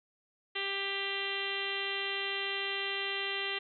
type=harmonic tone with a mistuned harmonic; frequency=394.6 Hz; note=G4; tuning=11 cents sharp; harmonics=1 / 2 / 3 / 4 / 5 / 6 / 7 / 8 / 9 / 10; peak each=-41 / -46 / -45 / -46 / -38 / -44 / -39 / -39 / -45 / -45 dBFS; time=0.55-3.59 s; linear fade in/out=10 ms; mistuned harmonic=10; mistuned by=+19 cents; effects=none